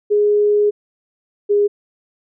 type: tone pair in turn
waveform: sine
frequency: 415.3 / 410.1 Hz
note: G#4 / G#4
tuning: 0 / -22 cents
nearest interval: unison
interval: 22 cents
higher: first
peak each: -11 dBFS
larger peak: neither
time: 0.1-0.71 / 1.49-1.68 s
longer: first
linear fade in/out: 20 ms
effects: none